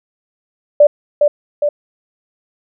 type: tone with echo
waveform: sine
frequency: 587.3 Hz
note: D5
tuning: in tune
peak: -3 dBFS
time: 0.8-0.87 s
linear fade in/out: 5 ms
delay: 410 ms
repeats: 2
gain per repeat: -4 dB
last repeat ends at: 1.69 s
effects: none

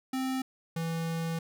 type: tone pair in turn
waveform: square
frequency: 261.6 / 164.8 Hz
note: C4 / E3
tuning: 0 / 0 cents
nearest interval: minor sixth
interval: 800 cents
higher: first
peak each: -30 / -31 dBFS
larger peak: first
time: 0.13-0.42 / 0.76-1.39 s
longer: second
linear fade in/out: 5 ms
effects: none

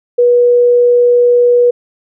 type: tone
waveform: sine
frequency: 485.3 Hz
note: B4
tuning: 30 cents flat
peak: -5 dBFS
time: 0.18-1.71 s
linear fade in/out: 10 ms
effects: none

